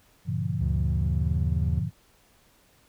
sine chord, G diminished seventh, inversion none, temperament just, 98 / 117.6 / 141.12 / 169.34 Hz, G2 / Bb2 / Db3 / Fb3, 0 / +16 / +31 / +47 cents, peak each -31 dBFS, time 0.25-1.91 s, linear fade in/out 50 ms
triangle tone with pitch glide, 72.2 to 78.73 Hz, D2 to D#2, -29 to +21 cents, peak -23 dBFS, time 0.6-1.81 s, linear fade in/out 20 ms, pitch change +150 cents, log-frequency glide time 0.7-1.38 s
effects pink hiss -61 dBFS RMS until 2.88 s

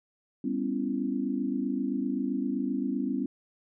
sine chord, C# half-diminished seventh, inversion second, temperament just, 199.57 / 249.5 / 277.2 / 332.6 Hz, G3 / B3 / C#4 / E4, +31 / +18 / 0 / +16 cents, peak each -34 / -31 / -31 / -37 dBFS, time 0.44-3.26 s, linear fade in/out 5 ms, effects none

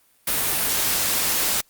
white noise, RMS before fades -22 dBFS, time 0.27-1.61 s, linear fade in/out 5 ms, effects white hiss -60 dBFS RMS until 1.69 s + Opus 32 kbps

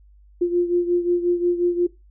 sine beating tone pair, 349.6 / 355.2 Hz, F4 / F4, +2 / +29 cents, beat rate 5.6 Hz, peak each -18 / -23 dBFS, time 0.41-1.87 s, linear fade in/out 10 ms, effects noise-tail reverb RT60 0.2 s tail -18 dB re dry + added 50 Hz sine -48 dBFS peak until 2.1 s

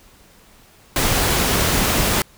pink noise, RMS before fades -18 dBFS, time 0.96-2.22 s, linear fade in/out 2 ms, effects pink hiss -50 dBFS RMS until 2.37 s

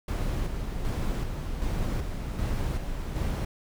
brown noise with tremolo, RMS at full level -28 dBFS, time 0.08-3.45 s, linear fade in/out 5 ms, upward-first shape square, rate 1.3 Hz, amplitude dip 40%, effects none

